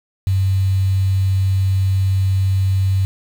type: tone with quantisation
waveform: sine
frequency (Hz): 95.9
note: G2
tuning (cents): -37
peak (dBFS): -13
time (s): 0.27-3.05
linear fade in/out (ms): 0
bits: 6
effects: none